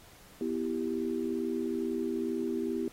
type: chord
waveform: sine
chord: E minor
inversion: second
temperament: equal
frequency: 246.9 / 329.6 / 392 Hz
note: B3 / E4 / G4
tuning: 0 / 0 / 0 cents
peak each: -34 dBFS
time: 0.41-2.88 s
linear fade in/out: 2 ms
effects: pink hiss -56 dBFS RMS until 2.92 s + AAC 48 kbps